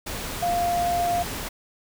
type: tone in noise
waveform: sine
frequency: 698.5 Hz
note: F5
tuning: in tune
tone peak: -21 dBFS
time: 0.42-1.23 s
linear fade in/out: 10 ms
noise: pink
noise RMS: -32 dBFS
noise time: 0.06-1.49 s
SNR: +8 dB
effects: none